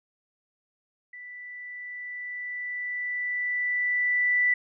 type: tone with level ramp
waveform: sine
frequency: 1975.5 Hz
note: B6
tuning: in tune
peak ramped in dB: -40 to -19 dBFS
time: 1.13-4.54 s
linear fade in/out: 5 ms
effects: none